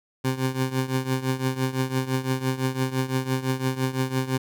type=tone with tremolo; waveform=20% pulse; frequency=130.81 Hz; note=C3; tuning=in tune; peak=-15 dBFS; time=0.24-4.38 s; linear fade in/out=10 ms; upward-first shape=triangle; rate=5.9 Hz; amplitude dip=85%; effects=none